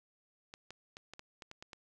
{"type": "clicks", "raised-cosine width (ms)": 0.2, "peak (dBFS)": -30, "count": 9, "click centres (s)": [0.539, 0.706, 0.969, 1.136, 1.194, 1.422, 1.514, 1.625, 1.732], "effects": []}